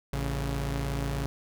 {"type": "tone pair together", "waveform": "sawtooth", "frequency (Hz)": [56.39, 139], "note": ["A1", "C#3"], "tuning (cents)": [43, 5], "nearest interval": "octave + major third", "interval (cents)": 1562, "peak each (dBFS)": [-27, -28], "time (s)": [0.13, 1.26], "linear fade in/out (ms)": 0, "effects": []}